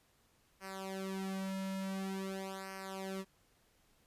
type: tone with flanger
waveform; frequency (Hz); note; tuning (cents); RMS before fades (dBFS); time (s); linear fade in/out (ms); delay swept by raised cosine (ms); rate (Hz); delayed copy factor
sawtooth; 192; G3; -36; -41; 0.6-3.25; 50; 0.27 to 2.67; 0.47; -0.9
effects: pink hiss -71 dBFS RMS until 4.06 s + resampled to 32000 Hz